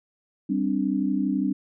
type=chord; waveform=sine; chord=G suspended fourth; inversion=none; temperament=equal; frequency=196 / 261.6 / 293.7 Hz; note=G3 / C4 / D4; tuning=0 / 0 / 0 cents; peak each=-26 dBFS; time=0.49-1.53 s; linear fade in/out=10 ms; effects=none